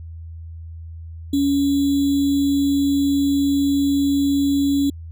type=tone with sample-and-hold; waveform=sine; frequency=280.4 Hz; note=C#4; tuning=20 cents sharp; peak=-15 dBFS; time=1.33-4.9 s; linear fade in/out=5 ms; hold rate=3675 Hz; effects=added 82 Hz sine -32 dBFS peak until 5.11 s